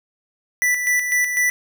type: tone with tremolo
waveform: square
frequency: 1975.5 Hz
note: B6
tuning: in tune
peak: -16 dBFS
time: 0.62-1.5 s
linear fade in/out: 0 ms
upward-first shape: square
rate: 4 Hz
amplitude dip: 50%
effects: none